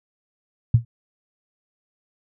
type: tone with exponential decay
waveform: sine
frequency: 116.54 Hz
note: A#2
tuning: in tune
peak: -7 dBFS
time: 0.74-0.85 s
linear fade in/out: 5 ms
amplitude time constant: 23 ms
effects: none